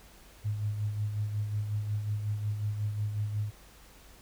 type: tone with tremolo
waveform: sine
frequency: 105 Hz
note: G#2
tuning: 19 cents sharp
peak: -27 dBFS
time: 0.44-3.51 s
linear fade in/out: 20 ms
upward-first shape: sine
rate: 5.5 Hz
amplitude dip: 50%
effects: added 50 Hz sine -57 dBFS peak until 4.21 s + pink hiss -56 dBFS RMS until 4.21 s